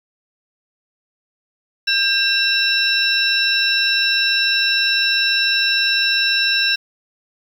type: tone cluster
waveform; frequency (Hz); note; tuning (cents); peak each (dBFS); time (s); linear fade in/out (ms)
sine; 1594 / 2703 / 3921 / 5370; G6 / E7 / B7 / E8; +28 / +43 / -13 / +31; -20; 1.87-6.76; 10
effects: 7-bit